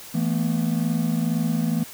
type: chord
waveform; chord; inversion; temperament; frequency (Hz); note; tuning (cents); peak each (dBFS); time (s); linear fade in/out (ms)
triangle; E suspended fourth; none; equal with one note detuned; 164.81 / 220 / 242; E3 / A3 / B3; 0 / 0 / -35; -22 / -23 / -24; 0.14-1.84; 10
effects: white hiss -41 dBFS RMS until 1.93 s